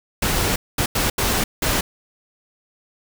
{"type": "noise bursts at uneven times", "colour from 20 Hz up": "pink", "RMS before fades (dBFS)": -20, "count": 5, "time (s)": [[0.22, 0.56], [0.78, 0.86], [0.95, 1.1], [1.18, 1.44], [1.62, 1.81]], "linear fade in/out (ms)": 5, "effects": []}